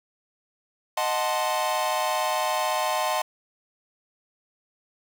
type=chord; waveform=45% pulse; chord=D# diminished seventh; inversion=none; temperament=equal; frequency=622.3 / 740 / 880 / 1046.5 Hz; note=D#5 / F#5 / A5 / C6; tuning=0 / 0 / 0 / 0 cents; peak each=-29 dBFS; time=0.97-3.22 s; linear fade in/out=5 ms; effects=none